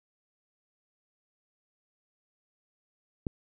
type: click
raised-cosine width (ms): 3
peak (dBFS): -18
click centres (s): 3.268
effects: none